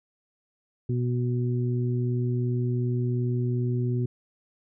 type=harmonic tone; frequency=122.7 Hz; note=B2; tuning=11 cents flat; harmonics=1 / 2 / 3; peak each=-24 / -32 / -33 dBFS; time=0.89-4.06 s; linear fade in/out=5 ms; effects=none